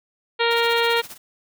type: harmonic tone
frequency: 466.2 Hz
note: A#4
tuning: in tune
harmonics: 1 / 2 / 3 / 4 / 5 / 6 / 7 / 8 / 9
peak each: -21 / -24 / -26 / -27 / -28 / -29 / -29 / -30 / -31 dBFS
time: 0.39-1.02 s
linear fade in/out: 20 ms
type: noise with tremolo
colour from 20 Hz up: white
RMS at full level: -36 dBFS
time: 0.5-1.18 s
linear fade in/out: 20 ms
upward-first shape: sine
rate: 15 Hz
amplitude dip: 80%
effects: none